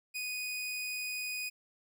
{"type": "tone", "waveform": "sawtooth", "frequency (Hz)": 2484, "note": "D#7", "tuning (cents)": -3, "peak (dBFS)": -32, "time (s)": [0.14, 1.5], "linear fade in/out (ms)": 20, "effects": []}